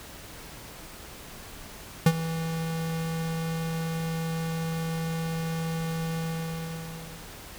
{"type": "tone with ADSR envelope", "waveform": "square", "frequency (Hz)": 163.4, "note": "E3", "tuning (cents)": -15, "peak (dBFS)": -14, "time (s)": [2.06, 7.3], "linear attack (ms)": 4, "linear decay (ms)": 53, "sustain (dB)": -15, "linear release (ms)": 1100, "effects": ["pink hiss -44 dBFS RMS until 7.58 s"]}